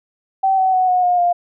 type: tone with pitch steps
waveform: sine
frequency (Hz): 770 / 755.9 / 742.1 / 728.5 / 715.1 / 702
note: G5 / F#5 / F#5 / F#5 / F5 / F5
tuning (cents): -31 / +37 / +5 / -27 / +41 / +9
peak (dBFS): -12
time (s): 0.43-1.33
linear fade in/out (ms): 10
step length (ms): 150
effects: none